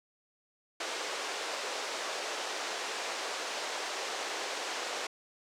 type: band-pass noise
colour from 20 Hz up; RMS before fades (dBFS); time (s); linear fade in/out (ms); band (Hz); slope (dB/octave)
pink; -37; 0.8-5.07; 5; 420 to 7200; 24
effects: none